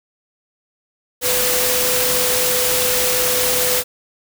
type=tone in noise; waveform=sine; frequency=500 Hz; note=B4; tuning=21 cents sharp; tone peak=-22 dBFS; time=1.21-3.84 s; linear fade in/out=50 ms; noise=white; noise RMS=-18 dBFS; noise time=1.21-3.84 s; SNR=-7 dB; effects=none

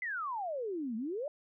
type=exponential two-way sweep; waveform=sine; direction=down then up; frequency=2071 to 212.4 to 621 Hz; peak=-34 dBFS; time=0.02-1.28 s; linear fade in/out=2 ms; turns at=0.96 s; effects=none

